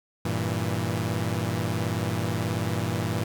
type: chord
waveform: sawtooth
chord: E diminished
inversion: first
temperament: equal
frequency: 98 / 116.54 / 164.81 Hz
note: G2 / Bb2 / E3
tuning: 0 / 0 / 0 cents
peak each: -26 / -25 / -27 dBFS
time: 0.25-3.24 s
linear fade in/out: 5 ms
effects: 10-bit